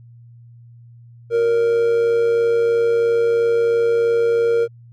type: tone with amplitude modulation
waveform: triangle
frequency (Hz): 466.2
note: A#4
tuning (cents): 0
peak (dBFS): -10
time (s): 1.3-4.68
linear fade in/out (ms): 50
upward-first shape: sine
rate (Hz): 103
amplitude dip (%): 40
effects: added 118 Hz sine -41 dBFS peak until 4.92 s